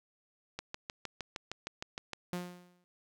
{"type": "click train", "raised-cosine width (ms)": 0.2, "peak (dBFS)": -21, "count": 11, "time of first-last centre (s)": [0.59, 2.133], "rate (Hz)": 6.48}
{"type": "tone with exponential decay", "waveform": "sawtooth", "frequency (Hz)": 177.9, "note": "F3", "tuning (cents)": 32, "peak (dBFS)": -29, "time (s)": [2.33, 2.84], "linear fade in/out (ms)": 0, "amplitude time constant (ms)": 110}
{"effects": []}